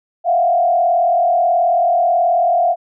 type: tone with frequency modulation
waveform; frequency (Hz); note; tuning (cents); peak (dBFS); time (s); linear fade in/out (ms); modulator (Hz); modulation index
sine; 697; F5; -4; -11; 0.24-2.76; 50; 38.5; 0.98
effects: none